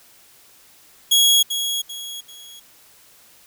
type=tone with echo; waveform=sawtooth; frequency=3322 Hz; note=G#7; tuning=in tune; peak=-9 dBFS; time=1.11-1.43 s; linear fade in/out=10 ms; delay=390 ms; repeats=3; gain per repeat=-9 dB; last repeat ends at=2.6 s; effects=white hiss -51 dBFS RMS until 3.46 s